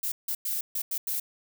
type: noise bursts at uneven times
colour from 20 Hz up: violet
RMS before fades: -30 dBFS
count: 6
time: 0.03-0.12 / 0.28-0.35 / 0.45-0.61 / 0.75-0.82 / 0.91-0.98 / 1.07-1.2 s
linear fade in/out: 5 ms
effects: none